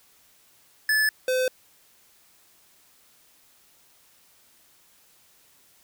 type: tone pair in turn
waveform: square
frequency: 1732 / 511.7 Hz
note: A6 / C5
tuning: -28 / -39 cents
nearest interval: octave + major sixth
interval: 2111 cents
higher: first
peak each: -20 / -22 dBFS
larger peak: first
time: 0.89-1.09 / 1.28-1.48 s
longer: neither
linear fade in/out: 2 ms
effects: white hiss -59 dBFS RMS until 5.83 s